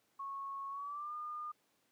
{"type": "tone with pitch glide", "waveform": "sine", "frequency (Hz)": [1100, 1213.5], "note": ["C#6", "D#6"], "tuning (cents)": [-14, -44], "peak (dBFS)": -40, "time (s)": [0.19, 1.52], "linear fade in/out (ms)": 10, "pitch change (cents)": 170, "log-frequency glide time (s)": [0.69, 1.14], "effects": ["pink hiss -75 dBFS RMS until 1.91 s", "high-pass 200 Hz 12 dB/octave"]}